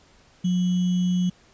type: tone with sample-and-hold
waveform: sine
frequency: 180.3 Hz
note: F#3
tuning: 45 cents flat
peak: -19 dBFS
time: 0.44-1.3 s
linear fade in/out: 10 ms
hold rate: 3150 Hz
effects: pink hiss -56 dBFS RMS until 1.53 s + resampled to 16000 Hz